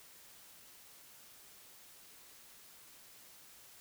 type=silence; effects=white hiss -58 dBFS RMS until 3.8 s